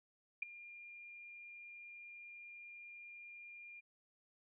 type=tone with ADSR envelope; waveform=sine; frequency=2405 Hz; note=D7; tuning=41 cents sharp; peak=-32 dBFS; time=0.42-3.81 s; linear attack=7 ms; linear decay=7 ms; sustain=-19 dB; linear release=20 ms; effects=none